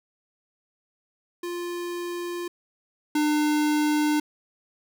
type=tone pair in turn; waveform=square; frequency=349.2 / 300 Hz; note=F4 / D4; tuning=0 / +37 cents; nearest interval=minor third; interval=263 cents; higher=first; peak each=-30 / -21 dBFS; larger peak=second; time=1.43-2.48 / 3.15-4.2 s; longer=neither; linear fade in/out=5 ms; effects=none